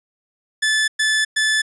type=tone bursts; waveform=sawtooth; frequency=1740 Hz; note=A6; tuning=20 cents flat; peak=-12 dBFS; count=3; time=0.62-1.62 s; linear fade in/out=10 ms; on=260 ms; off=110 ms; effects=resampled to 24000 Hz